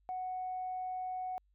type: tone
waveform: sine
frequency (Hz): 740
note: F#5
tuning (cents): 0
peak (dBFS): -35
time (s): 0.09-1.38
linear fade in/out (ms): 0
effects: tanh soft clip ceiling -31 dBFS + added 49 Hz sine -68 dBFS peak until 1.54 s